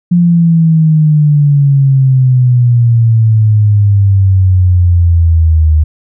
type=exponential sweep; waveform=sine; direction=down; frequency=176.2 to 76.4 Hz; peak=-4 dBFS; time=0.11-5.84 s; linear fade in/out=10 ms; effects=none